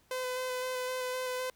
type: tone with vibrato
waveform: sawtooth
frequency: 508 Hz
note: B4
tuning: 49 cents sharp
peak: -29 dBFS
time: 0.11-1.5 s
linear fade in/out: 2 ms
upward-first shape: square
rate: 3.9 Hz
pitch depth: 12 cents each way
effects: pink hiss -67 dBFS RMS until 1.55 s